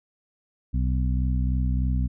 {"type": "harmonic tone", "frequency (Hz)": 63.3, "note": "B1", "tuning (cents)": 43, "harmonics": [1, 2, 3, 4], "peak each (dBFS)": [-22, -28, -32, -34], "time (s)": [0.73, 2.08], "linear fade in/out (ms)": 20, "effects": []}